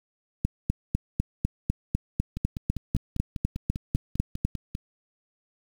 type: two click trains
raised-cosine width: 5 ms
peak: -11 / -19 dBFS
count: 17 / 13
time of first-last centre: 0.45-4.45 / 2.37-4.751 s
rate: 4 / 5.04 Hz
effects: 7-bit